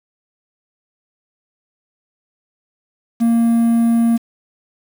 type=tone with quantisation; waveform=triangle; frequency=231.5 Hz; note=A#3; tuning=12 cents flat; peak=-9 dBFS; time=3.2-4.18 s; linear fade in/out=20 ms; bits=6; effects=none